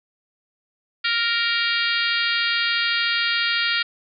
harmonic tone, 466.2 Hz, A#4, in tune, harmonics 3 / 4 / 5 / 6 / 7 / 8 / 9 / 10, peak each -25 / -26 / -27 / -28 / -28 / -29 / -30 / -30 dBFS, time 1.04-3.83 s, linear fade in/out 10 ms, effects none

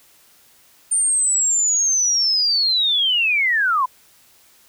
sine linear sweep, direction down, 9020 to 976 Hz, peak -15 dBFS, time 0.91-3.86 s, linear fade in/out 10 ms, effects white hiss -53 dBFS RMS until 4.68 s

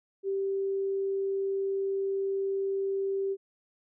sine tone, 390.6 Hz, G4, 6 cents flat, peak -27 dBFS, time 0.23-3.37 s, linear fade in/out 50 ms, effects none

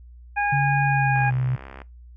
harmonic tone, 819 Hz, G#5, 24 cents flat, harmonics 1 / 2 / 3, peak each -22 / -25 / -27 dBFS, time 0.36-1.31 s, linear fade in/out 20 ms
sine tone with pitch glide, 140.4 to 127.27 Hz, C#3 to C3, +22 to -48 cents, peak -20 dBFS, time 0.52-1.56 s, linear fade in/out 10 ms, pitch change -170 cents, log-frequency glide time 0.85-1.33 s
click train, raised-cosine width 0.5 ms, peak -24 dBFS, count 45, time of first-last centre 1.16-1.818 s, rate 66.9 Hz
effects noise-tail reverb RT60 0.2 s tail -21 dB re dry + added 60 Hz sine -42 dBFS peak until 2.16 s

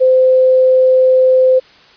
sine tone, 516 Hz, C5, 24 cents flat, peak -6 dBFS, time 0-1.6 s, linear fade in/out 20 ms, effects white hiss -44 dBFS RMS until 1.96 s + resampled to 11025 Hz

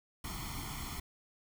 pink noise with comb filter, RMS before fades -41 dBFS, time 0.24-1 s, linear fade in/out 5 ms, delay 0.92 ms, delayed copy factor +0.9, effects none

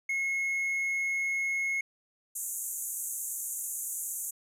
triangle tone, 2171 Hz, C#7, 37 cents flat, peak -26 dBFS, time 0.09-1.81 s, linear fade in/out 5 ms
pink band-pass noise, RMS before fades -36 dBFS, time 2.35-4.31 s, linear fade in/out 10 ms, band 6500 to 14000 Hz, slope 96 dB/octave
effects none

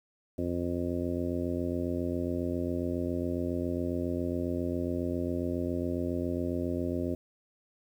harmonic tone, 87.31 Hz, F2, in tune, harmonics 1 / 2 / 3 / 4 / 5 / 6 / 7, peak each -36 / -39 / -33 / -35 / -43 / -40 / -40 dBFS, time 0.38-7.15 s, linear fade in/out 5 ms, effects 10-bit

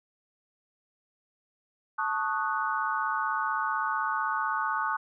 sine chord, D# half-diminished seventh, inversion second, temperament equal, 880 / 1108.7 / 1244.5 / 1480 Hz, A5 / C#6 / D#6 / F#6, 0 / 0 / 0 / 0 cents, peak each -32 dBFS, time 1.98-4.97 s, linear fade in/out 10 ms, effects none

